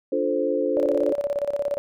sine chord, D minor seventh, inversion none, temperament equal with one note detuned, 292 / 349.2 / 440 / 523.3 Hz, D4 / F4 / A4 / C5, -10 / 0 / 0 / 0 cents, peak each -27 / -28 / -26 / -24 dBFS, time 0.12-1.13 s, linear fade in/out 5 ms
sine tone with tremolo, 572 Hz, D5, 46 cents flat, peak -20 dBFS, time 0.77-1.78 s, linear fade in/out 0 ms, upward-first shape square, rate 17 Hz, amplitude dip 75%
effects none

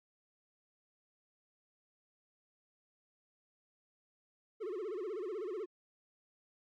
triangle tone with vibrato, 397.9 Hz, G4, 26 cents sharp, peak -35 dBFS, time 4.6-5.66 s, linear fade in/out 20 ms, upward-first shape sine, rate 16 Hz, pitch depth 220 cents each way, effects MP3 64 kbps

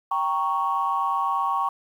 sine chord, G diminished, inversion none, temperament equal, 784 / 932.3 / 1108.7 Hz, G5 / Bb5 / Db6, 0 / 0 / 0 cents, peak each -27 / -27 / -23 dBFS, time 0.11-1.69 s, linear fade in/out 5 ms, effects tanh soft clip ceiling -13 dBFS + 9-bit

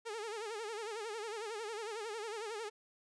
sawtooth tone with vibrato, 436.3 Hz, A4, 15 cents flat, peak -36 dBFS, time 0.05-2.7 s, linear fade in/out 20 ms, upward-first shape sine, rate 11 Hz, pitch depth 120 cents each way, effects resampled to 22050 Hz

